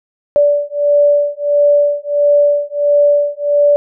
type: beating tone pair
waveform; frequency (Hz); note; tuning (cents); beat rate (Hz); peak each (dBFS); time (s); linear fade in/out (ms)
sine; 580 / 581.5; D5 / D5; -22 / -17; 1.5; -12; 0.36-3.76; 0
effects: none